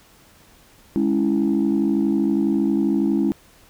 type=chord; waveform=sine; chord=C# minor; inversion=second; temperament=equal; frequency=207.7 / 277.2 / 329.6 Hz; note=G#3 / C#4 / E4; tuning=0 / 0 / 0 cents; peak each=-20 dBFS; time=0.96-3.32 s; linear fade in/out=0 ms; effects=tanh soft clip ceiling -11 dBFS + pink hiss -52 dBFS RMS until 3.69 s

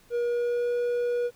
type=tone with pitch glide; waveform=triangle; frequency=477.5 to 483 Hz; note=A#4 to B4; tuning=+42 to -39 cents; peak=-22 dBFS; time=0.1-1.31 s; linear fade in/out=50 ms; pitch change=+19 cents; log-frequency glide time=0.21-0.74 s; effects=pink hiss -59 dBFS RMS until 1.35 s

